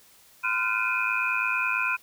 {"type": "tone cluster", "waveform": "sine", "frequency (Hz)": [1021, 1399, 1505, 2437, 2546], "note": ["C6", "F6", "F#6", "D#7", "D#7"], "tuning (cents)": [-43, 3, 29, -37, 39], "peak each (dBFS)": [-31, -29, -33, -28, -30], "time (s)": [0.43, 1.97], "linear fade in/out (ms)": 20, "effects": ["white hiss -56 dBFS RMS until 2.02 s"]}